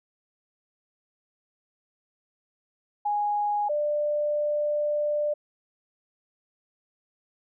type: tone pair in turn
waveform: sine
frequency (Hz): 828 / 593.5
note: G#5 / D5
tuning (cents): -5 / +18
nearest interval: tritone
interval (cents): 577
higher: first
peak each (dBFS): -23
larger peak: neither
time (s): 3.05-3.69 / 3.69-5.34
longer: second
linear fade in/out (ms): 10
effects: none